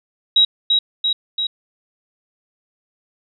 sine tone with echo, 3837 Hz, A#7, 49 cents sharp, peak -9 dBFS, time 0.36-0.45 s, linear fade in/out 5 ms, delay 340 ms, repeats 3, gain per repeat -3 dB, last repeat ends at 1.47 s, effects none

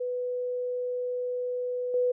sine tone with level steps, 495.7 Hz, B4, 6 cents sharp, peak -28 / -22 dBFS, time 0-2.12 s, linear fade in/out 10 ms, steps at 1.94 s, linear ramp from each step 2 ms, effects none

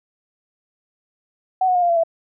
sine tone with pitch steps, 750 / 731.6 / 713.7 / 696.1 / 679.1 / 662.4 Hz, F#5 / F#5 / F5 / F5 / F5 / E5, +23 / -20 / +37 / -6 / -49 / +8 cents, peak -14 dBFS, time 1.61-2.036 s, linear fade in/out 5 ms, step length 71 ms, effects none

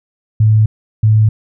sine tone pair in turn, 108.5 / 108.5 Hz, A2 / A2, -24 / -24 cents, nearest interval unison, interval 0 cents, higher neither, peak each -6 dBFS, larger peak neither, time 0.4-0.66 / 1.03-1.29 s, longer neither, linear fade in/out 5 ms, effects none

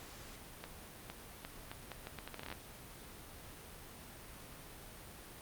accelerating click train, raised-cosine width 0.3 ms, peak -27 dBFS, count 16, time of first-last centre 0.64-2.525 s, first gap 460 ms, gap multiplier 0.76, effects pink hiss -52 dBFS RMS until 5.41 s + Opus 48 kbps

